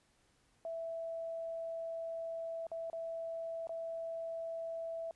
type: tone with dropouts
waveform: sine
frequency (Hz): 660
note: E5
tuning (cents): +2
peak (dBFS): -38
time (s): 0.65-5.11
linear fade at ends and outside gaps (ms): 1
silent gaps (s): 2.668-2.716 / 2.9-2.93 / 3.671-3.693
effects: pink hiss -72 dBFS RMS until 5.15 s + resampled to 24000 Hz